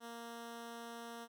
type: tone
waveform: 10% pulse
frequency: 233.1 Hz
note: A#3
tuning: in tune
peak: -38 dBFS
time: 0-1.28 s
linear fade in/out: 50 ms
effects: none